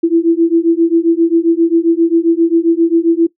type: beating tone pair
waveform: sine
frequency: 329.6 / 337.1 Hz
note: E4 / E4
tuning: 0 / +39 cents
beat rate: 7.5 Hz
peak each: -11 dBFS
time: 0.03-3.27 s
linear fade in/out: 10 ms
effects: noise-tail reverb RT60 0.1 s tail -18 dB re dry